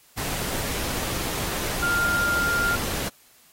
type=tone in noise; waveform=sine; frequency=1400 Hz; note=F6; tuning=4 cents sharp; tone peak=-21 dBFS; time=1.82-2.76 s; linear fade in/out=10 ms; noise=pink; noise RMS=-29 dBFS; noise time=0.17-3.09 s; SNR=+5 dB; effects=white hiss -56 dBFS RMS until 3.52 s + AAC 48 kbps